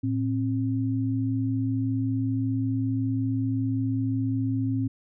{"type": "tone pair together", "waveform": "sine", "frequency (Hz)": [111.8, 266.5], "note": ["A2", "C4"], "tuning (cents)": [28, 32], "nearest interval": "octave + minor third", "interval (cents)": 1504, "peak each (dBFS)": -26, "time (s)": [0.03, 4.88], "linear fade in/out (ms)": 10, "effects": []}